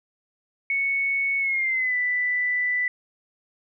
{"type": "tone with pitch glide", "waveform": "sine", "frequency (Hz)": [2214, 1983.9], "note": ["C#7", "B6"], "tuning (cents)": [-3, 7], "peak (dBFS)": -21, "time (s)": [0.7, 2.88], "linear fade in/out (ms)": 2, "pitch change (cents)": -190, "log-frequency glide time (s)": [1.39, 1.96], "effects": []}